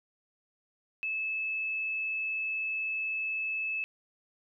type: tone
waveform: sine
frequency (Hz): 2608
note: E7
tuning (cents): -19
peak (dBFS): -30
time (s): 1.03-3.84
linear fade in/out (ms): 0
effects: none